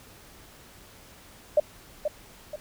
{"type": "tone with echo", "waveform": "sine", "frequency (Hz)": 600, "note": "D5", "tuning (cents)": 37, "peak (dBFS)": -15, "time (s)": [1.57, 1.6], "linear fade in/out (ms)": 5, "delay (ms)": 480, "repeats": 2, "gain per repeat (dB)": -8, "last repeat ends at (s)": 2.56, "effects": ["pink hiss -51 dBFS RMS until 2.6 s"]}